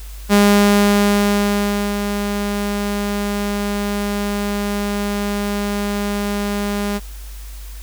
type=tone with ADSR envelope; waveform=sawtooth; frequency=203.8 Hz; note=G#3; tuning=32 cents flat; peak=-5 dBFS; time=0.29-7 s; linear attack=41 ms; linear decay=1600 ms; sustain=-10 dB; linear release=35 ms; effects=added 50 Hz sine -30 dBFS peak until 7.82 s + white hiss -42 dBFS RMS until 7.82 s